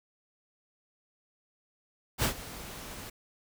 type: noise with ADSR envelope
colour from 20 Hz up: pink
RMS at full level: -26 dBFS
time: 2.18-3.1 s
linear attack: 57 ms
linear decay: 94 ms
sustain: -17 dB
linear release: 8 ms
effects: none